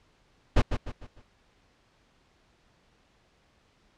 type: noise with echo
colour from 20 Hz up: brown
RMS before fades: -18 dBFS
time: 0.56-0.62 s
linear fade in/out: 10 ms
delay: 150 ms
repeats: 4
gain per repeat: -8 dB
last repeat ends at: 1.22 s
effects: pink hiss -65 dBFS RMS until 3.97 s + low-pass 5000 Hz 12 dB/octave